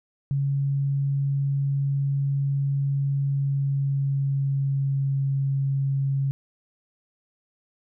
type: tone with pitch glide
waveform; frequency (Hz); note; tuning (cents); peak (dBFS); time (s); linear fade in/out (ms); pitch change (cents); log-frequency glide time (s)
sine; 139.1 to 137.11; C#3 to C#3; +6 to -19; -21; 0.31-6.31; 0; -25; 3.19-5.21
effects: none